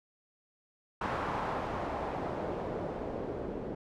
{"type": "noise with low-pass filter sweep", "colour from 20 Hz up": "white", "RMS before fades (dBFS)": -36, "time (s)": [1.01, 3.75], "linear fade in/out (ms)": 5, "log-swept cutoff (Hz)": [1100, 410], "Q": 1.3, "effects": []}